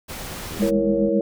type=noise; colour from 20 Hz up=pink; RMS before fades=-33 dBFS; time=0.08-0.71 s; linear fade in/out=20 ms
type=click train; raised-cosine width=2 ms; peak=-23 dBFS; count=47; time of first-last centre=0.51-1.087 s; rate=79.7 Hz
type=tone with tremolo; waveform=sine; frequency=205.2 Hz; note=G#3; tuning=21 cents flat; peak=-17 dBFS; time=0.59-1.2 s; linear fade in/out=10 ms; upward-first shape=triangle; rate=7.3 Hz; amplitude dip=90%
type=chord; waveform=sine; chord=A# diminished; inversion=second; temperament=equal; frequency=329.6 / 466.2 / 554.4 Hz; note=E4 / A#4 / C#5; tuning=0 / 0 / 0 cents; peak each=-23 dBFS; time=0.62-1.21 s; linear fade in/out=2 ms
effects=none